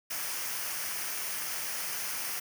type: noise with comb filter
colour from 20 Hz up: white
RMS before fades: -35 dBFS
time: 0.1-2.4 s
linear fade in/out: 10 ms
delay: 0.26 ms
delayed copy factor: -0.55
effects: none